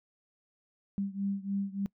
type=beating tone pair; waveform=sine; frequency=196.7 / 200.1 Hz; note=G3 / G3; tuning=+6 / +36 cents; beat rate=3.4 Hz; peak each=-33 / -35 dBFS; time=0.98-1.86 s; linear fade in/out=0 ms; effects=noise-tail reverb RT60 0.1 s tail -23 dB re dry